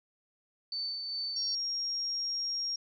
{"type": "tone with tremolo", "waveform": "sine", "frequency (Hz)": 4533, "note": "C#8", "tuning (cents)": 38, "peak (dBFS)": -32, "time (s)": [0.72, 1.55], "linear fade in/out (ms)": 2, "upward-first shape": "sine", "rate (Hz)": 2.5, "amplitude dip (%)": 35}
{"type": "tone", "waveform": "sine", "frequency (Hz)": 5580, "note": "F8", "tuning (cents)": -2, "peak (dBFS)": -31, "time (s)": [1.36, 2.76], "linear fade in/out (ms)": 5}
{"effects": []}